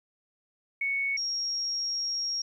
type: tone pair in turn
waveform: sine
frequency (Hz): 2217 / 5586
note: C#7 / F8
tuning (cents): 0 / -1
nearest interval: octave + major third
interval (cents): 1599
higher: second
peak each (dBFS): -26 / -28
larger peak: first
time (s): 0.81-1.17 / 1.17-2.42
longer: second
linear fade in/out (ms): 5
effects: 11-bit